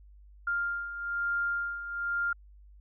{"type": "beating tone pair", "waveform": "sine", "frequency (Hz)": [1399, 1400.1], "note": ["F6", "F6"], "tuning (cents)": [3, 4], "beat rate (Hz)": 1.1, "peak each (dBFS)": [-36, -30], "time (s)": [0.47, 2.33], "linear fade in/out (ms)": 5, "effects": ["added 50 Hz sine -51 dBFS peak until 2.8 s"]}